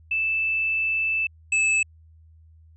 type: tone pair in turn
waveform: sine / square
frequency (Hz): 2637 / 2613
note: E7 / E7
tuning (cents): 0 / -16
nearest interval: unison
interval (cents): 16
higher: first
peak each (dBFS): -21 / -19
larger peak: second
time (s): 0.11-1.27 / 1.52-1.83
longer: first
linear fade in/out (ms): 5
effects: added 80 Hz sine -49 dBFS peak until 2.76 s + resampled to 22050 Hz